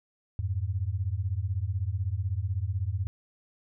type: beating tone pair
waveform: sine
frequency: 87.2 / 103.2 Hz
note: F2 / G#2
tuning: -2 / -10 cents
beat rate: 16 Hz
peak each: -30 dBFS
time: 0.39-3.07 s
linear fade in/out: 0 ms
effects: none